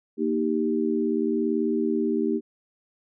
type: chord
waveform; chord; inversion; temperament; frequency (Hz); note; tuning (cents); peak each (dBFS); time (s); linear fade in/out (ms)
sine; Eb major; second; equal; 233.1 / 311.1 / 392; Bb3 / Eb4 / G4; 0 / 0 / 0; -26; 0.17-2.41; 50
effects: none